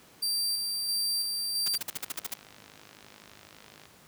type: tone with tremolo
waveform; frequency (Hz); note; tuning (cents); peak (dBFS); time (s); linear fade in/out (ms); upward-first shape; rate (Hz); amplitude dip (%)
sawtooth; 4699; D8; 0; -24; 0.22-1.78; 10; square; 1.5; 30
type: noise bursts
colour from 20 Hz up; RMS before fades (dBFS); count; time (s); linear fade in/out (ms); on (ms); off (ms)
white; -33; 10; 1.66-2.34; 5; 23; 50
type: click train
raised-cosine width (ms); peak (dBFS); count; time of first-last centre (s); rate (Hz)
0.2; -32; 103; 1.89-3.855; 51.9
effects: pink hiss -56 dBFS RMS until 4.07 s + high-pass 100 Hz 12 dB/octave